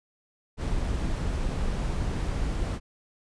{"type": "noise", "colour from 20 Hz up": "brown", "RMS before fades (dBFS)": -28, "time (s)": [0.57, 2.8], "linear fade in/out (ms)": 50, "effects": ["resampled to 22050 Hz"]}